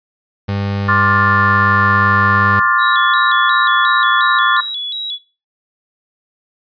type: tone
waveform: 30% pulse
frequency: 100 Hz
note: G2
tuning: 35 cents sharp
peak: -14 dBFS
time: 0.48-2.6 s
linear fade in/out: 10 ms
type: chord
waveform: sine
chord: D minor seventh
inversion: third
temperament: just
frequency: 1057.2 / 1174.7 / 1409.6 / 1762 Hz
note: C6 / D6 / F6 / A6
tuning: +18 / 0 / +16 / +2 cents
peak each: -16 dBFS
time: 0.88-4.61 s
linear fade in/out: 10 ms
type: tone with vibrato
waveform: sine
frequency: 3622 Hz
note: A7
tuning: 49 cents sharp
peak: -20 dBFS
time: 2.78-5.19 s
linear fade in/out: 50 ms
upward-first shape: square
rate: 2.8 Hz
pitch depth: 110 cents each way
effects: noise-tail reverb RT60 0.3 s tail -17 dB re dry + resampled to 11025 Hz